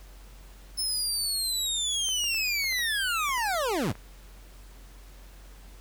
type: linear sweep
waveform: 25% pulse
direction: down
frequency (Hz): 5274 to 69.3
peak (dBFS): -22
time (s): 0.77-3.93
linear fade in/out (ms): 20
type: clicks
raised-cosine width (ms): 0.5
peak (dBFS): -31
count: 11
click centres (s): 2.088 / 2.241 / 2.346 / 2.642 / 2.725 / 2.792 / 3.29 / 3.378 / 3.545 / 3.887 / 3.954
effects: added 46 Hz sine -46 dBFS peak until 5.8 s + pink hiss -55 dBFS RMS until 5.8 s